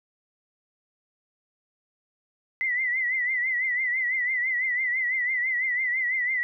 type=tone with vibrato; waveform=sine; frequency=2012 Hz; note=B6; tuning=32 cents sharp; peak=-23 dBFS; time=2.61-6.43 s; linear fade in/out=0 ms; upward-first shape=triangle; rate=6 Hz; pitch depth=100 cents each way; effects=none